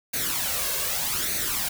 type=noise with flanger; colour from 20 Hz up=white; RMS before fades=-27 dBFS; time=0.13-1.69 s; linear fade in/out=10 ms; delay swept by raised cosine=0.47 to 1.87 ms; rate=0.83 Hz; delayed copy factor=+0.65; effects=none